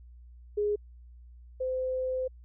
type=tone pair in turn; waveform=sine; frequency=415.3 / 514.7 Hz; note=G#4 / C5; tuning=0 / -29 cents; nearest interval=major third; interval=371 cents; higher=second; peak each=-25 / -28 dBFS; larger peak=first; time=0.57-0.76 / 1.6-2.28 s; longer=second; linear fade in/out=10 ms; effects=added 60 Hz sine -48 dBFS peak until 2.44 s